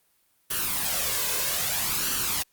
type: noise with flanger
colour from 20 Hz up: white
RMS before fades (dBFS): -27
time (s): 0.5-2.43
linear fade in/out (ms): 10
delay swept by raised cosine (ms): 0.67 to 1.97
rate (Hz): 0.62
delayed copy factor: +0.55
effects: white hiss -67 dBFS RMS until 2.52 s + Opus 32 kbps